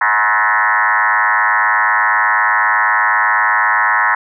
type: tone with frequency modulation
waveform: sine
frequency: 1396.9 Hz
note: F6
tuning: in tune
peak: -10 dBFS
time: 0.01-4.15 s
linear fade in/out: 5 ms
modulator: 108 Hz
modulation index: 4.9
effects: none